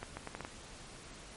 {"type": "accelerating click train", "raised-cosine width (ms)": 0.5, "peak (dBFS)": -25, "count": 6, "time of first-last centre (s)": [0.03, 0.449], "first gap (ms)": 140, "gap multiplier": 0.74, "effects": ["pink hiss -51 dBFS RMS until 1.36 s", "MP3 48 kbps"]}